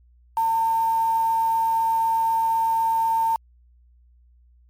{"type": "tone with quantisation", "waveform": "sine", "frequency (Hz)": 904, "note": "A5", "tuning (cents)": 47, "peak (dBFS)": -18, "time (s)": [0.37, 3.36], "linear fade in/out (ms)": 2, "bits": 6, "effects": ["added 60 Hz sine -52 dBFS peak until 4.69 s", "MP3 64 kbps"]}